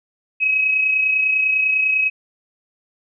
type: tone pair together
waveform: sine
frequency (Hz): 2549 / 2579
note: D#7 / E7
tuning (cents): +41 / -39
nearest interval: unison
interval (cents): 20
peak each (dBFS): -15 / -26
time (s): 0.4-2.1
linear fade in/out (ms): 20
effects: none